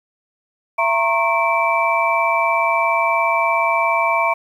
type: tone cluster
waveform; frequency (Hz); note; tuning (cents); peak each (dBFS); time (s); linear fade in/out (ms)
sine; 671 / 928 / 1085 / 2322; E5 / A#5 / C#6 / D7; +31 / -8 / -37 / -20; -20; 0.78-4.34; 10
effects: 8-bit